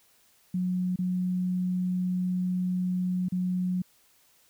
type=tone with dropouts; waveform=sine; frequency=182 Hz; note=F#3; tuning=28 cents flat; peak=-25 dBFS; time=0.54-3.82 s; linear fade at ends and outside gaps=5 ms; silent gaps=0.96-0.988 / 3.286-3.321 s; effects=white hiss -63 dBFS RMS until 4.49 s